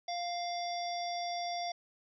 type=harmonic tone with a mistuned harmonic; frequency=698.5 Hz; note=F5; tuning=in tune; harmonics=1 / 3 / 5 / 7 / 8; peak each=-35 / -46 / -46 / -46 / -45 dBFS; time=0.08-1.72 s; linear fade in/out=5 ms; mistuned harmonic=7; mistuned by=-53 cents; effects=none